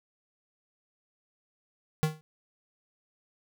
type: tone with exponential decay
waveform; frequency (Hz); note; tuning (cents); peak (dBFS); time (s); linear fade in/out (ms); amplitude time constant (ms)
square; 155.56; D#3; 0; -20; 2.03-2.21; 0; 39
effects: none